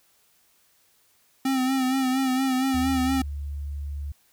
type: tone with vibrato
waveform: square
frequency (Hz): 261.6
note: C4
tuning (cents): 0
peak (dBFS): -22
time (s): 1.45-3.22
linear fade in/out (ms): 5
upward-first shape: sine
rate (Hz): 4.3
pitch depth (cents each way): 46
type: tone with pitch glide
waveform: sine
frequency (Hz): 77.78 to 71.74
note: D#2 to D2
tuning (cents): 0 to -40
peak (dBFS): -29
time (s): 2.74-4.12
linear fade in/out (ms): 5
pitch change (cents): -140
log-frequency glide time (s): 2.88-3.26
effects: white hiss -63 dBFS RMS until 4.32 s